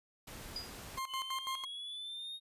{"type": "noise", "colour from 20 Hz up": "pink", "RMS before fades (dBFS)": -48, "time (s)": [0.27, 0.99], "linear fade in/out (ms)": 5}
{"type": "tone with exponential decay", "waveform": "sine", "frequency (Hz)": 4891, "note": "D#8", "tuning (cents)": -31, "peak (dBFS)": -35, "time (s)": [0.56, 0.78], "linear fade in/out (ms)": 2, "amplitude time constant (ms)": 47}
{"type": "tone with tremolo", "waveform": "40% pulse", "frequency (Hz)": 1058, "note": "C6", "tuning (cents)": 19, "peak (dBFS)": -35, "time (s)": [0.97, 1.65], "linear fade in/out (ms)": 10, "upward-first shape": "square", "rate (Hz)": 6, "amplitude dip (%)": 80}
{"type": "exponential sweep", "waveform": "triangle", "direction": "up", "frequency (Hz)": [3000, 3737], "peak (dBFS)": -40, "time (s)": [1.07, 2.4], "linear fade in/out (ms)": 50}
{"effects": ["resampled to 32000 Hz"]}